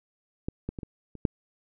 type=clicks; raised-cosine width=3 ms; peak=-17 / -18 / -23 / -24 / -30 / -9 dBFS; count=6; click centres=0.485 / 0.69 / 0.788 / 0.832 / 1.153 / 1.252 s; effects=none